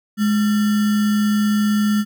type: tone with sample-and-hold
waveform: sine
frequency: 209.6 Hz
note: G#3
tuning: 16 cents sharp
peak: -14 dBFS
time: 0.17-2.05 s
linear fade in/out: 50 ms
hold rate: 1575 Hz
effects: none